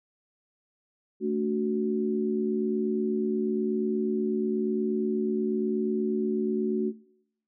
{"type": "tone cluster", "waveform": "sine", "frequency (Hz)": [221.1, 289.4, 370.4], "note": ["A3", "D4", "F#4"], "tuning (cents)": [9, -25, 2], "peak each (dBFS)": [-29, -33, -27], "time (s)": [1.2, 6.93], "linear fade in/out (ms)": 50, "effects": ["noise-tail reverb RT60 0.8 s tail -22 dB re dry"]}